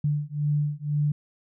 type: beating tone pair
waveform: sine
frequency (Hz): 146.6 / 148.6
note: D3 / D3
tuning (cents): -3 / +21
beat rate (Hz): 2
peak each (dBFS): -26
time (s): 0.04-1.12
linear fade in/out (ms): 5
effects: none